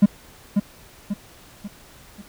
triangle tone with echo, 203.3 Hz, G#3, 37 cents flat, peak -5 dBFS, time 0.02-0.06 s, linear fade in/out 10 ms, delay 540 ms, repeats 4, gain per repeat -7 dB, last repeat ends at 2.22 s, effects tanh soft clip ceiling -2 dBFS + pink hiss -48 dBFS RMS until 2.28 s

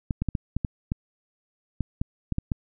clicks, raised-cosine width 5 ms, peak -13 dBFS, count 12, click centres 0.108 / 0.22 / 0.287 / 0.352 / 0.566 / 0.648 / 0.919 / 1.807 / 2.015 / 2.323 / 2.384 / 2.518 s, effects none

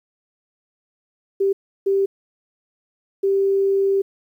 sine tone bursts at uneven times, 392 Hz, G4, in tune, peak -15 dBFS, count 3, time 1.4-1.53 / 1.86-2.06 / 3.23-4.02 s, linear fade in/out 10 ms, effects 9-bit

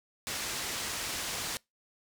white low-pass noise, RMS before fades -36 dBFS, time 0.27-1.57 s, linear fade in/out 0 ms, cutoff 7600 Hz, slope 12 dB/octave, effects noise-tail reverb RT60 0.2 s tail -25 dB re dry

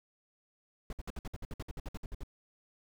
brown noise bursts, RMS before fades -39 dBFS, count 16, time 0.9-2.234 s, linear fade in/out 2 ms, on 29 ms, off 58 ms, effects none

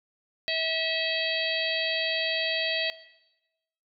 harmonic tone, 648 Hz, E5, 30 cents flat, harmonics 1 / 3 / 4 / 5 / 6 / 7, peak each -33 / -33 / -33 / -33 / -33 / -33 dBFS, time 0.48-2.9 s, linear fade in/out 0 ms, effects noise-tail reverb RT60 1.0 s tail -17 dB re dry

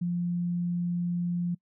sine tone, 174.61 Hz, F3, in tune, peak -26 dBFS, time 0.01-1.55 s, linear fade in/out 10 ms, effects noise-tail reverb RT60 0.1 s tail -25 dB re dry

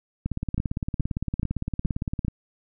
two click trains, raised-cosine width 5 ms, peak -14 / -13 dBFS, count 36 / 5, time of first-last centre 0.26-2.249 / 0.58-2.282 s, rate 17.6 / 2.35 Hz, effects none

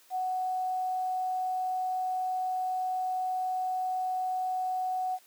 sine tone with quantisation, 742 Hz, F#5, 5 cents sharp, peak -28 dBFS, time 0.1-5.19 s, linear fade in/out 50 ms, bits 9, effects white hiss -60 dBFS RMS until 5.26 s + high-pass 300 Hz 12 dB/octave

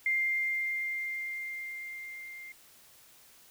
sine tone with level ramp, 2103 Hz, C7, 8 cents sharp, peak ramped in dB -25 to -43 dBFS, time 0.06-2.52 s, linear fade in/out 2 ms, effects white hiss -58 dBFS RMS until 3.5 s

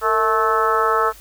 harmonic tone with a mistuned harmonic, 217.6 Hz, A3, 19 cents flat, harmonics 2 / 3 / 4 / 5 / 6 / 7 / 8, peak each -21 / -26 / -25 / -22 / -18 / -30 / -30 dBFS, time 0.01-1.13 s, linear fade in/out 50 ms, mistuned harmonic 2, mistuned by +64 cents, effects added 51 Hz sine -45 dBFS peak until 1.2 s + white hiss -45 dBFS RMS until 1.2 s

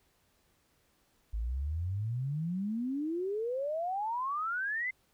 sine exponential sweep, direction up, 51.91 to 2093 Hz, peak -31 dBFS, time 1.33-4.91 s, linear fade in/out 10 ms, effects pink hiss -71 dBFS RMS until 5.13 s

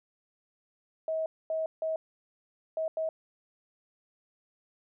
sine tone bursts at uneven times, 639 Hz, D#5, 46 cents sharp, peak -28 dBFS, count 5, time 1.08-1.26 / 1.5-1.66 / 1.82-1.96 / 2.77-2.88 / 2.97-3.09 s, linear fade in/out 2 ms, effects none

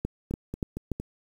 two click trains, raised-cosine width 3 ms, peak -20 / -15 dBFS, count 4 / 4, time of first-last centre 0.31-1 / 0.05-0.917 s, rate 4.35 / 3.46 Hz, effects 8-bit

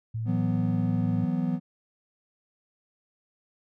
sine tone with pitch glide, 112.3 to 110.05 Hz, A2 to A2, +36 to +1 cents, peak -28 dBFS, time 0.14-1.25 s, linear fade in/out 10 ms, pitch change -35 cents, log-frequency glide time 0.27-1.02 s
triangle chord, E suspended second, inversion none, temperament equal, 164.81 / 185 / 246.9 Hz, E3 / F#3 / B3, 0 / 0 / 0 cents, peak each -27 dBFS, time 0.25-1.6 s, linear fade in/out 50 ms
effects none

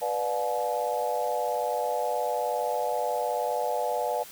sine chord, B diminished seventh, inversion none, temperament just, 493.9 / 592.7 / 711.2 / 853.4 Hz, B4 / D5 / F5 / Ab5, 0 / +16 / +31 / +47 cents, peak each -31 dBFS, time 0.01-4.24 s, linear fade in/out 20 ms, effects white hiss -46 dBFS RMS until 4.31 s

